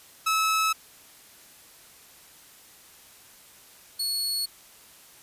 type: tone pair in turn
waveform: sawtooth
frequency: 1298 / 4374 Hz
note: E6 / C#8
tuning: -27 / -24 cents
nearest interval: octave + major sixth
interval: 2103 cents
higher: second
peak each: -18 / -23 dBFS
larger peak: first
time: 0.26-0.73 / 3.99-4.46 s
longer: neither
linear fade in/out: 10 ms
effects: white hiss -52 dBFS RMS until 5.22 s + resampled to 32000 Hz